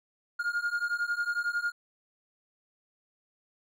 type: beating tone pair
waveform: triangle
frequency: 1413 / 1424 Hz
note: F6 / F6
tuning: +20 / +33 cents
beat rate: 11 Hz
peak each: -30 / -29 dBFS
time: 0.39-1.72 s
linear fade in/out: 10 ms
effects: none